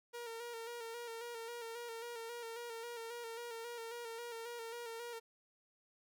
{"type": "tone with vibrato", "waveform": "sawtooth", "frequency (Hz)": 466.2, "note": "A#4", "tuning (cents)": 0, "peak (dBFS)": -40, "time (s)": [0.13, 5.2], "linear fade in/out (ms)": 20, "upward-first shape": "square", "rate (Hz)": 3.7, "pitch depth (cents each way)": 37, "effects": []}